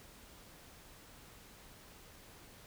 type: silence
effects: pink hiss -57 dBFS RMS until 2.66 s